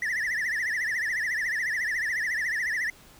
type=tone with vibrato; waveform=triangle; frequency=1862 Hz; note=A#6; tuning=2 cents flat; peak=-24 dBFS; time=0.02-2.9 s; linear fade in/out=2 ms; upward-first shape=triangle; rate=14 Hz; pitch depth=190 cents each way; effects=pink hiss -53 dBFS RMS until 3.19 s